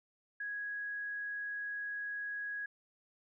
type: tone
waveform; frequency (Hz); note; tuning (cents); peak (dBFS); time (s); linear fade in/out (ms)
sine; 1661.2; G#6; 0; -37; 0.4-2.66; 5
effects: none